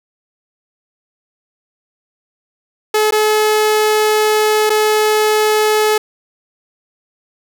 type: tone with dropouts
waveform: sawtooth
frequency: 428.3 Hz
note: A4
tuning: 47 cents flat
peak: -7 dBFS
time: 2.94-5.98 s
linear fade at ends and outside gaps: 5 ms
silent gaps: 3.109-3.122 / 4.696-4.701 s
effects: none